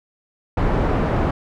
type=low-pass noise; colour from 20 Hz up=pink; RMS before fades=-19 dBFS; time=0.57-1.31 s; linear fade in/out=5 ms; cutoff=1100 Hz; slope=12 dB/octave; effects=none